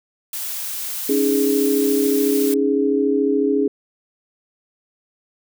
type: noise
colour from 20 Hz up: blue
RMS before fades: -27 dBFS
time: 0.33-2.54 s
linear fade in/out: 2 ms
type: chord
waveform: sine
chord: C# suspended second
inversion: none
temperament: equal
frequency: 277.2 / 311.1 / 415.3 Hz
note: C#4 / D#4 / G#4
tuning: 0 / 0 / 0 cents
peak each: -19 / -23 / -18 dBFS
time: 1.09-3.68 s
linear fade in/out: 5 ms
effects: none